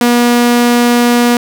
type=tone; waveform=sawtooth; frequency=240.5 Hz; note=B3; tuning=46 cents flat; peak=-3 dBFS; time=0.01-1.37 s; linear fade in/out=2 ms; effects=none